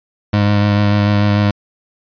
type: tone with vibrato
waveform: 25% pulse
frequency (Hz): 102.9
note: G#2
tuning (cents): -16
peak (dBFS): -7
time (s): 0.33-1.51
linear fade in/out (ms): 5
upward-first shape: sine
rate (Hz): 6.8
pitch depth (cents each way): 17
effects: resampled to 11025 Hz